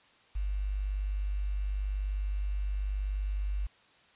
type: tone with quantisation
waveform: sine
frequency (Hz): 49.54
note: G1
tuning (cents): +19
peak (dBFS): -29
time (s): 0.35-3.67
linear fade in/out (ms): 10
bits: 9
effects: white hiss -62 dBFS RMS until 4.15 s + resampled to 8000 Hz